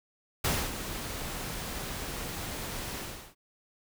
pink noise with ADSR envelope, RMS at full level -27 dBFS, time 0.44-3.35 s, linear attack 7 ms, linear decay 260 ms, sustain -10 dB, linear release 380 ms, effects none

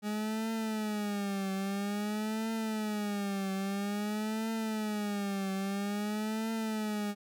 40% pulse tone with vibrato, 207.7 Hz, G#3, in tune, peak -31 dBFS, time 0.02-7.15 s, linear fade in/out 50 ms, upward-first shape triangle, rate 0.5 Hz, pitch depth 140 cents each way, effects none

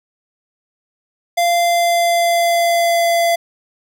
square tone with pitch glide, 691 to 680.7 Hz, F5 to F5, -19 to -45 cents, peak -13 dBFS, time 1.37-3.36 s, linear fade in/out 10 ms, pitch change -26 cents, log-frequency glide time 1.58-3.05 s, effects none

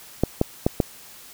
clicks, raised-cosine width 2 ms, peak -4 dBFS, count 4, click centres 0.236 / 0.414 / 0.665 / 0.802 s, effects white hiss -45 dBFS RMS until 1.33 s

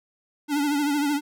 square tone with vibrato, 290 Hz, D4, 22 cents flat, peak -22 dBFS, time 0.48-1.21 s, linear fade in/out 50 ms, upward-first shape triangle, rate 13 Hz, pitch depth 73 cents each way, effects none

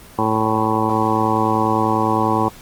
harmonic tone, 110 Hz, A2, in tune, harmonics 1 / 2 / 3 / 4 / 5 / 7 / 8 / 9 / 10, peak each -25 / -23 / -22 / -25 / -27 / -23 / -24 / -21 / -25 dBFS, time 0.18-2.49 s, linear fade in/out 10 ms, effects pink hiss -42 dBFS RMS until 2.61 s + Opus 24 kbps

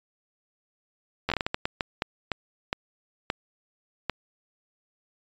slowing click train, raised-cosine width 0.3 ms, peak -10 dBFS, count 15, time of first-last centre 1.29-4.097 s, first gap 11 ms, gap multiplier 1.39, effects resampled to 16000 Hz

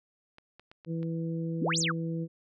clicks, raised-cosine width 0.3 ms, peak -34 dBFS, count 5, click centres 0.384 / 0.596 / 0.715 / 0.848 / 1.03 s
harmonic tone, 164.81 Hz, E3, in tune, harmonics 1 / 2 / 3, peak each -31 / -37 / -41 dBFS, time 0.86-2.28 s, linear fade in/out 50 ms
sine exponential two-way sweep, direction up then down, 185 to 8372 to 1036 Hz, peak -27 dBFS, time 1.61-1.92 s, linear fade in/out 10 ms, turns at 1.79 s
effects none

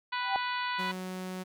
harmonic tone, 493.9 Hz, B4, in tune, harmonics 2 / 3 / 4 / 5 / 6 / 7 / 8 / 9, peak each -33 / -37 / -39 / -41 / -43 / -44 / -45 / -46 dBFS, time 0.12-0.92 s, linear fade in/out 10 ms
sine tone with exponential growth, 779 Hz, G5, 11 cents flat, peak -23 dBFS, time 0.17-0.36 s, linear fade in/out 0 ms, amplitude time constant 41 ms
sawtooth tone, 185 Hz, F#3, in tune, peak -32 dBFS, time 0.78-1.44 s, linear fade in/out 20 ms
effects none

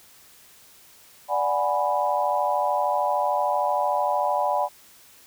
sine chord, G# half-diminished seventh, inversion second, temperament equal with one note detuned, 587.3 / 737.4 / 830.6 / 987.8 Hz, D5 / F#5 / G#5 / B5, 0 / -6 / 0 / 0 cents, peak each -26 dBFS, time 1.28-4.69 s, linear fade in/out 50 ms, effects white hiss -52 dBFS RMS until 5.26 s

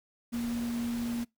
sine tone in noise, 236.1 Hz, A#3, 22 cents sharp, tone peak -30 dBFS, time 0.32-1.25 s, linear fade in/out 20 ms, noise pink, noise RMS -44 dBFS, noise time 0.32-1.25 s, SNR +11 dB, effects noise-tail reverb RT60 0.2 s tail -25 dB re dry

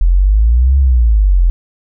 sine exponential two-way sweep, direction up then down, 41.2 to 69.3 to 41.2 Hz, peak -6 dBFS, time 0.01-1.5 s, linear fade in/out 0 ms, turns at 0.78 s, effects none

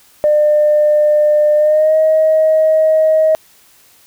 sine tone with pitch glide, 600 to 629.8 Hz, D5 to D#5, +37 to +21 cents, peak -7 dBFS, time 0.24-3.35 s, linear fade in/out 0 ms, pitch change +84 cents, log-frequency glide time 1.56-1.97 s, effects tanh soft clip ceiling -3 dBFS + white hiss -48 dBFS RMS until 4.06 s

